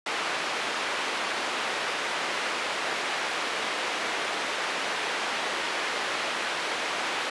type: band-pass noise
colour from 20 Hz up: white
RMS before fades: -30 dBFS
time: 0.06-7.3 s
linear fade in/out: 5 ms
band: 360 to 2500 Hz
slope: 12 dB/octave
effects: resampled to 24000 Hz